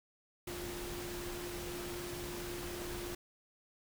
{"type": "tone in noise", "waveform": "sine", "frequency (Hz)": 351.7, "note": "F4", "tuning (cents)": 12, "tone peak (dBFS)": -43, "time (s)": [0.47, 3.15], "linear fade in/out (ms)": 5, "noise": "pink", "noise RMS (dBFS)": -44, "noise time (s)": [0.47, 3.15], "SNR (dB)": -2, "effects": []}